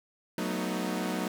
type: chord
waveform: sawtooth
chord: B dominant seventh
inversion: second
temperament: equal with one note detuned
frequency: 185 / 223.3 / 246.9 / 311.1 Hz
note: F#3 / A3 / B3 / D#4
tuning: 0 / +26 / 0 / 0 cents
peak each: -30 / -32 / -33 / -32 dBFS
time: 0.38-1.28 s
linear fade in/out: 2 ms
effects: none